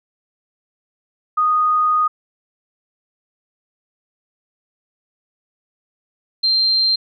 sine tone pair in turn, 1239 / 4158 Hz, D#6 / C8, -8 / -12 cents, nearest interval octave + major sixth, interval 2096 cents, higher second, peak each -13 dBFS, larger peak neither, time 1.37-2.08 / 6.43-6.96 s, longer first, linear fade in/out 10 ms, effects none

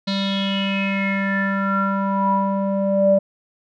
square tone with low-pass filter sweep, 196 Hz, G3, in tune, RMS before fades -20 dBFS, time 0.07-3.19 s, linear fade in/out 10 ms, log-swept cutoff 4100 to 560 Hz, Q 8.6, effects none

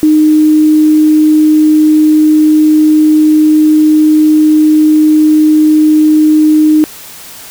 sine tone, 307.6 Hz, D#4, 20 cents flat, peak -3 dBFS, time 0.03-6.84 s, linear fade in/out 0 ms, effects white hiss -30 dBFS RMS until 7.5 s

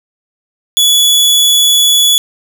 sawtooth tone, 3412 Hz, G#7, 46 cents sharp, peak -3 dBFS, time 0.77-2.18 s, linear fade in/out 0 ms, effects none

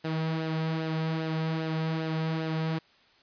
sawtooth tone with flanger, 160 Hz, D#3, 49 cents sharp, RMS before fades -30 dBFS, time 0.04-2.79 s, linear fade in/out 10 ms, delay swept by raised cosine 0.86 to 3.56 ms, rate 2.5 Hz, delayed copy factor -0.5, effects white hiss -61 dBFS RMS until 3.22 s + resampled to 11025 Hz

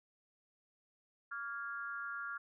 sine tone with amplitude modulation, 1396.9 Hz, F6, in tune, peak -35 dBFS, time 1.31-2.38 s, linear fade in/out 10 ms, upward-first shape sine, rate 252 Hz, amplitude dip 100%, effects none

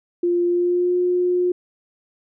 sine tone with pitch glide, 349.2 to 358.2 Hz, F4 to F4, 0 to +44 cents, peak -16 dBFS, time 0.23-1.52 s, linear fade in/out 5 ms, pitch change +44 cents, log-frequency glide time 0.46-0.96 s, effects none

